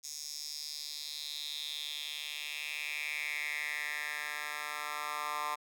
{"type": "tone with high-pass filter sweep", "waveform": "10% pulse", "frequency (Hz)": 149, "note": "D3", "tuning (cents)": 25, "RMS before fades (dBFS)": -39, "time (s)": [0.03, 5.56], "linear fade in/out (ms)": 20, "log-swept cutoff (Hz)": [6000, 1100], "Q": 4.5, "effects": []}